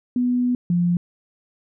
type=tone pair in turn; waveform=sine; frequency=246.9 / 174.58 Hz; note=B3 / F3; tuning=0 / 0 cents; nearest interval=tritone; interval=600 cents; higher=first; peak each=-17 / -16 dBFS; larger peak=second; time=0.16-0.55 / 0.7-0.97 s; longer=first; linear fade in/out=2 ms; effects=none